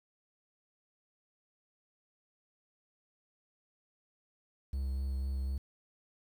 triangle tone with vibrato, 67 Hz, C2, 42 cents sharp, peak -30 dBFS, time 4.73-5.58 s, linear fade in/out 5 ms, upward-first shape sine, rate 4 Hz, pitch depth 17 cents each way, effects 10-bit

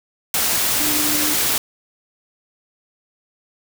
sine tone in noise, 299.7 Hz, D4, 35 cents sharp, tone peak -25 dBFS, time 0.8-1.34 s, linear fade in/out 2 ms, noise white, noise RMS -19 dBFS, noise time 0.34-1.58 s, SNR -9 dB, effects none

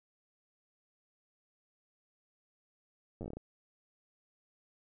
slowing click train, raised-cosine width 2 ms, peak -29 dBFS, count 9, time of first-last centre 3.21-3.37 s, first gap 9 ms, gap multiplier 1.22, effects none

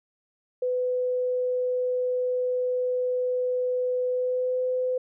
sine tone with pitch glide, 501 to 507.1 Hz, B4 to B4, +25 to +46 cents, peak -23 dBFS, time 0.62-4.98 s, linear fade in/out 5 ms, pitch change +21 cents, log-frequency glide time 4.08-4.61 s, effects none

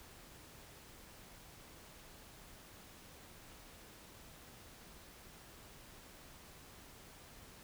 silence, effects pink hiss -57 dBFS RMS until 7.63 s

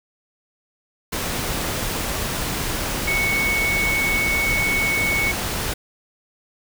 sine tone in noise, 2217 Hz, C#7, in tune, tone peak -19 dBFS, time 3.07-5.32 s, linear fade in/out 10 ms, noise pink, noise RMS -25 dBFS, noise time 1.12-5.74 s, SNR +3 dB, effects none

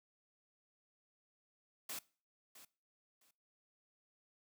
white noise with echo, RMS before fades -44 dBFS, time 1.89-1.99 s, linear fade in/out 5 ms, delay 660 ms, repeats 2, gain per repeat -14 dB, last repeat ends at 3.31 s, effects noise-tail reverb RT60 0.4 s tail -22 dB re dry + high-pass 150 Hz 12 dB/octave

